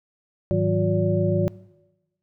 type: tone cluster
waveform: sine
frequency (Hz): 104.2 / 158.4 / 185.4 / 359.8 / 574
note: G#2 / D#3 / F#3 / F#4 / D5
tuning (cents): +6 / +31 / +4 / -48 / -40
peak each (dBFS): -25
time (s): 0.51-1.48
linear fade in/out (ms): 0
effects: noise-tail reverb RT60 1.0 s tail -21 dB re dry